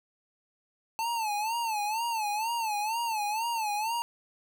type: tone with vibrato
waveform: square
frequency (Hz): 881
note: A5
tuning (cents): +2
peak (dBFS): -29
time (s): 0.99-4.02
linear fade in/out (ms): 0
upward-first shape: sine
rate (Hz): 2.1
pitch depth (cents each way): 120
effects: none